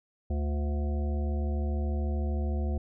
harmonic tone with a mistuned harmonic, 73.42 Hz, D2, in tune, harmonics 1 / 3 / 5 / 7 / 9 / 10, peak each -27 / -37 / -41 / -44 / -46 / -47 dBFS, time 0.3-2.78 s, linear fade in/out 5 ms, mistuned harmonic 5, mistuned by -57 cents, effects none

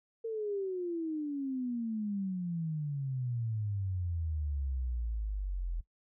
sine exponential sweep, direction down, 458.6 to 41.2 Hz, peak -32 dBFS, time 0.24-5.81 s, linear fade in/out 10 ms, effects noise-tail reverb RT60 0.1 s tail -17 dB re dry

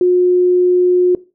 sine tone, 360 Hz, F#4, 47 cents flat, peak -8 dBFS, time 0.01-1.15 s, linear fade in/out 2 ms, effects noise-tail reverb RT60 0.3 s tail -19 dB re dry

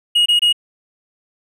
triangle tone bursts, 2881 Hz, F#7, 47 cents flat, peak -9 dBFS, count 3, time 0.15-0.528 s, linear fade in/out 10 ms, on 110 ms, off 24 ms, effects none

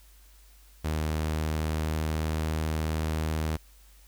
sawtooth tone with pitch glide, 77.78 to 78.55 Hz, D#2 to D#2, 0 to +17 cents, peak -23 dBFS, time 0.84-3.57 s, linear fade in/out 10 ms, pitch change +17 cents, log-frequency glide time 1.09-2.47 s, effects added 50 Hz sine -53 dBFS peak until 4.07 s + white hiss -60 dBFS RMS until 4.07 s

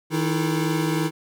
square tone cluster, 158.9 / 311.3 / 334.2 / 437 Hz, D#3 / D#4 / E4 / A4, +37 / +1 / +24 / -12 cents, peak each -25 / -27 / -28 / -33 dBFS, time 0.1-1.11 s, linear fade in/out 50 ms, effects none

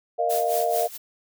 sine chord, Bb suspended fourth, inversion none, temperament equal with one note detuned, 466.2 / 615.8 / 698.5 Hz, Bb4 / Eb5 / F5, 0 / -18 / 0 cents, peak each -27 / -26 / -23 dBFS, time 0.18-0.88 s, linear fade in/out 20 ms
blue noise with tremolo, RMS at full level -30 dBFS, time 0.29-0.98 s, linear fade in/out 20 ms, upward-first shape sine, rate 4.5 Hz, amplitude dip 80%
effects none

